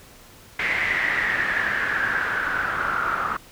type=noise with low-pass filter sweep; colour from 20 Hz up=white; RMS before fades=-24 dBFS; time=0.59-3.37 s; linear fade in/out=5 ms; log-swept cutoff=2100 to 1300 Hz; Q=8.1; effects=pink hiss -48 dBFS RMS until 3.51 s